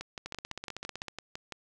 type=two click trains; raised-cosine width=0.2 ms; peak=-21 / -21 dBFS; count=10 / 14; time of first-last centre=0.01-1.523 / 0.26-1.083 s; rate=5.95 / 15.8 Hz; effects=none